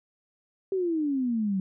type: exponential sweep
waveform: sine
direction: down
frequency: 392 to 185.7 Hz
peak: -24 dBFS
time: 0.72-1.6 s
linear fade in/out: 2 ms
effects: none